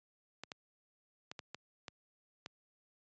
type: clicks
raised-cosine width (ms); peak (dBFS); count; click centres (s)
0.2; -26; 7; 0.436 / 0.518 / 1.315 / 1.392 / 1.546 / 1.882 / 2.461
effects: high-pass 100 Hz 12 dB/octave + resampled to 16000 Hz